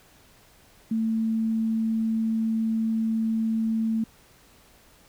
sine tone, 223.2 Hz, A3, 25 cents sharp, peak -22 dBFS, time 0.91-4.04 s, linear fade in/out 5 ms, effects pink hiss -56 dBFS RMS until 5.08 s

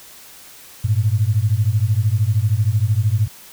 sine beating tone pair, 100.4 / 113.4 Hz, G2 / A#2, +42 / -47 cents, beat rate 13 Hz, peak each -17 dBFS, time 0.84-3.28 s, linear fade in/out 10 ms, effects white hiss -42 dBFS RMS until 3.52 s

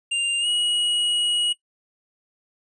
square tone with pitch glide, 2794 to 2904 Hz, F7 to F#7, 0 to -33 cents, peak -21 dBFS, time 0.11-1.53 s, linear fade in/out 10 ms, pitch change +67 cents, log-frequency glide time 0.4-0.47 s, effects noise-tail reverb RT60 0.1 s tail -18 dB re dry + resampled to 22050 Hz

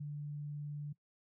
sine tone, 146.83 Hz, D3, in tune, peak -39 dBFS, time 0-0.93 s, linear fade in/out 10 ms, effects noise-tail reverb RT60 0.1 s tail -20 dB re dry

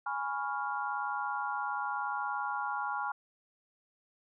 sine chord, C# dominant seventh, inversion second, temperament equal, 830.6 / 987.8 / 1108.7 / 1396.9 Hz, G#5 / B5 / C#6 / E#6, 0 / 0 / 0 / 0 cents, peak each -36 / -39 / -39 / -37 dBFS, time 0.06-3.12 s, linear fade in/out 5 ms, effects none

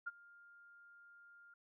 sine tone with ADSR envelope, 1404 Hz, F6, 9 cents sharp, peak -37 dBFS, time 0.06-1.54 s, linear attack 15 ms, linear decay 29 ms, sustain -22 dB, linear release 4 ms, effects none

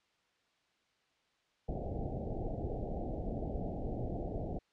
pink low-pass noise, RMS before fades -38 dBFS, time 1.68-4.59 s, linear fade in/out 10 ms, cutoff 780 Hz, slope 96 dB/octave, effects white hiss -74 dBFS RMS until 4.72 s + low-pass 4000 Hz 12 dB/octave

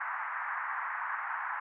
pink band-pass noise, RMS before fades -36 dBFS, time 0-1.6 s, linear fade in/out 10 ms, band 880 to 1900 Hz, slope 48 dB/octave, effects none

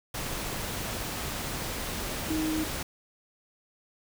sine tone in noise, 313.3 Hz, D#4, 12 cents sharp, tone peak -27 dBFS, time 2.3-2.64 s, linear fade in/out 5 ms, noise pink, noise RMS -34 dBFS, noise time 0.14-2.83 s, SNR +4 dB, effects none

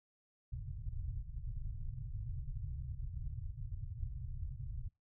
pink low-pass noise, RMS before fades -42 dBFS, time 0.52-4.89 s, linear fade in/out 10 ms, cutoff 140 Hz, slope 96 dB/octave, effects noise-tail reverb RT60 0.2 s tail -23 dB re dry

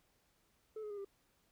sine tone with pitch steps, 434.8 / 421.7 / 409 / 396.6 Hz, A4 / G#4 / G#4 / G4, -21 / +26 / -26 / +20 cents, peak -39 dBFS, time 0.76-1.048 s, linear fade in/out 5 ms, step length 72 ms, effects tanh soft clip ceiling -41 dBFS + pink hiss -75 dBFS RMS until 1.51 s

